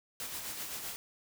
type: noise with tremolo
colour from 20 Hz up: white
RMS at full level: -39 dBFS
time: 0.2-0.96 s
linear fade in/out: 0 ms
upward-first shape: sine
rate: 7.8 Hz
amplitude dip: 40%
effects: none